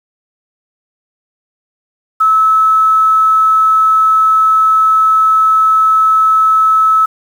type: tone with quantisation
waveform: sine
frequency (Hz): 1300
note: E6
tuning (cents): -24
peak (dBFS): -6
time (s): 2.2-7.06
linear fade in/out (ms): 10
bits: 6
effects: none